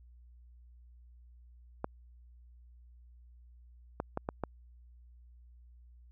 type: clicks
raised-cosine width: 1 ms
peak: -19 dBFS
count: 5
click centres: 1.844 / 4.001 / 4.174 / 4.289 / 4.437 s
effects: added 60 Hz sine -54 dBFS peak until 6.11 s